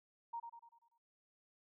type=tone with echo; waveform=sine; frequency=932.3 Hz; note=A#5; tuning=in tune; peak=-40 dBFS; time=0.33-0.4 s; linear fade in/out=10 ms; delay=97 ms; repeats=6; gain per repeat=-6 dB; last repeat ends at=0.982 s; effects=none